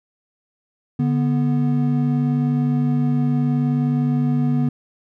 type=tone pair together; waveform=triangle; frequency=145.7 / 245 Hz; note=D3 / B3; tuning=-13 / -14 cents; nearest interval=major sixth; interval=899 cents; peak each=-17 dBFS; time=0.99-4.69 s; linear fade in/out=5 ms; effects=none